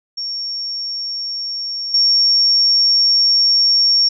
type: tone with level steps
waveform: sine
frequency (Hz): 5510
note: F8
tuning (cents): -24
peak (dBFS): -21 / -10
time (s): 0.17-4.09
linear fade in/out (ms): 10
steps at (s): 1.94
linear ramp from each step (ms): 2
effects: none